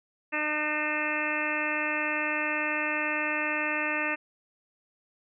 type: harmonic tone with a mistuned harmonic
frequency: 303 Hz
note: D#4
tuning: 46 cents flat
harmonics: 1 / 2 / 3 / 4 / 5 / 6 / 7 / 8 / 9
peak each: -36 / -36 / -38 / -37 / -37 / -32 / -36 / -37 / -33 dBFS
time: 0.32-4.16 s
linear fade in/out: 20 ms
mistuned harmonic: 9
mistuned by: -50 cents
effects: none